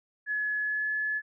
sine tone with pitch glide, 1700 to 1714.8 Hz, G#6 to A6, +40 to -45 cents, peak -27 dBFS, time 0.26-1.22 s, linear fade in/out 50 ms, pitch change +15 cents, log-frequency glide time 0.59-0.9 s, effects none

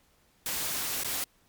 white noise with dropouts, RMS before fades -32 dBFS, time 0.46-1.24 s, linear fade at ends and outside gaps 1 ms, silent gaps 1.035-1.046 s, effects pink hiss -66 dBFS RMS until 1.48 s + MP3 96 kbps

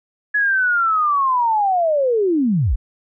sine linear sweep, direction down, 1700 to 36.42 Hz, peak -14 dBFS, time 0.34-2.76 s, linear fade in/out 10 ms, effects none

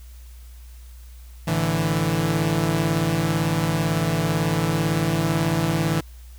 sawtooth chord, A suspended fourth, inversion none, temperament equal, 110 / 146.83 / 164.81 Hz, A2 / D3 / E3, 0 / 0 / 0 cents, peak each -24 / -21 / -18 dBFS, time 1.47-6.01 s, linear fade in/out 10 ms, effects added 60 Hz sine -39 dBFS peak until 6.38 s + white hiss -54 dBFS RMS until 6.38 s

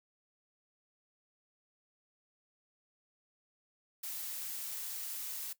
blue noise, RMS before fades -41 dBFS, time 4.03-5.53 s, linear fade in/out 5 ms, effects noise-tail reverb RT60 0.1 s tail -18 dB re dry

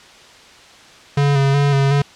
square tone with vibrato, 140 Hz, C#3, 18 cents sharp, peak -13 dBFS, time 1.17-2.02 s, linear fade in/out 5 ms, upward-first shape square, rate 2.7 Hz, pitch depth 28 cents each way, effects white hiss -43 dBFS RMS until 2.15 s + low-pass 5000 Hz 12 dB/octave

